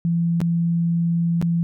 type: tone with dropouts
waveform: sine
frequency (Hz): 169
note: E3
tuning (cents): +43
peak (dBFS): -17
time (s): 0.05-1.63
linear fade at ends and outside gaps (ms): 0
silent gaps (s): 0.404-0.415 / 1.415-1.425
effects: none